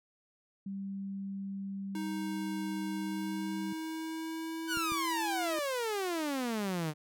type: tone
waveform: sine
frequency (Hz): 196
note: G3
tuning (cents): 0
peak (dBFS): -36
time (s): 0.66-3.73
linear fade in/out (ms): 5
type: tone with pitch glide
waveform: square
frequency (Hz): 312.8 to 331.4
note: D#4 to E4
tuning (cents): +9 to +9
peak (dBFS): -37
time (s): 1.95-5.59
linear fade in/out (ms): 2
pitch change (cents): +100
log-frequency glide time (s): 3.05-5.35
type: exponential sweep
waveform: sawtooth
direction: down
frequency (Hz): 1546 to 147.6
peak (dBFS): -28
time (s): 4.67-6.94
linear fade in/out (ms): 50
type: clicks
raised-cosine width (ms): 3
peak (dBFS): -31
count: 2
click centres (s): 4.772 / 4.92
effects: none